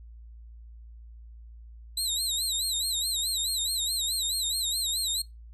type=tone with vibrato; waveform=25% pulse; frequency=3951 Hz; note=B7; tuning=in tune; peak=-22 dBFS; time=1.97-5.22 s; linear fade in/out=5 ms; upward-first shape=sine; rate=4.7 Hz; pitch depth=130 cents each way; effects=noise-tail reverb RT60 0.2 s tail -23 dB re dry + added 57 Hz sine -44 dBFS peak until 5.53 s